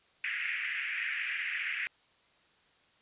pink band-pass noise, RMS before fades -35 dBFS, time 0.24-1.87 s, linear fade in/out 0 ms, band 1700 to 2600 Hz, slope 48 dB/octave, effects white hiss -66 dBFS RMS until 3.01 s + resampled to 8000 Hz

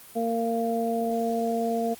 harmonic tone, 230 Hz, A#3, 23 cents flat, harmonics 1 / 2 / 3, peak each -28 / -28 / -28 dBFS, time 0.15-1.95 s, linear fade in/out 20 ms, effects white hiss -48 dBFS RMS until 1.99 s + Opus 32 kbps

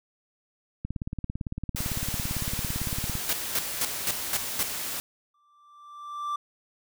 click train, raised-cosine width 5 ms, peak -19 dBFS, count 42, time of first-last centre 0.85-3.153 s, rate 17.8 Hz
white noise, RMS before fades -33 dBFS, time 1.76-5 s, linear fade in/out 0 ms
white noise bursts, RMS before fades -26 dBFS, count 6, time 3.29-4.63 s, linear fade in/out 2 ms, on 40 ms, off 220 ms
triangle tone with exponential growth, 1174.7 Hz, D6, in tune, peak -24 dBFS, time 5.34-6.36 s, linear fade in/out 5 ms, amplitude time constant 220 ms
effects none

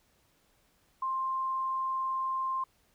sine tone, 1053 Hz, C6, 11 cents sharp, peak -29 dBFS, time 1.02-2.64 s, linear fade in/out 5 ms, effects pink hiss -69 dBFS RMS until 2.94 s

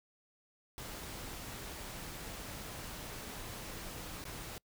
pink noise with dropouts, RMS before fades -45 dBFS, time 0.78-4.58 s, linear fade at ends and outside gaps 0 ms, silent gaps 4.24-4.253 s, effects noise-tail reverb RT60 0.1 s tail -26 dB re dry

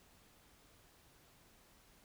silence, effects pink hiss -66 dBFS RMS until 2.04 s

